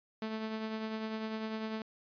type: tone with tremolo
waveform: sawtooth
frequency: 219.4 Hz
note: A3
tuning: 5 cents flat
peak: -30 dBFS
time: 0.22-1.82 s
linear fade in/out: 2 ms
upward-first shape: triangle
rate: 10 Hz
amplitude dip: 45%
effects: resampled to 11025 Hz